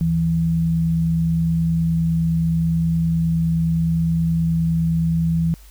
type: tone pair together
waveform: sine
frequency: 75.17 / 164.81 Hz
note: D2 / E3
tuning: +41 / 0 cents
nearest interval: octave + major second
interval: 1359 cents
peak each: -27 / -16 dBFS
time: 0.01-5.54 s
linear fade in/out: 0 ms
effects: added 50 Hz sine -42 dBFS peak until 5.7 s + white hiss -51 dBFS RMS until 5.7 s